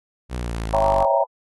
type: exponential sweep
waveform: sawtooth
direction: down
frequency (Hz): 63.2 to 47.05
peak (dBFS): -21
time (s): 0.29-1.06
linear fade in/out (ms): 50
type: chord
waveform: sine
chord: C# diminished seventh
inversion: none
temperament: equal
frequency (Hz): 554.4 / 659.3 / 784 / 932.3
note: C#5 / E5 / G5 / Bb5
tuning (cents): 0 / 0 / 0 / 0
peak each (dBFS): -21 / -21 / -24 / -21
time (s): 0.73-1.24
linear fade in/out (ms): 10
effects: AAC 32 kbps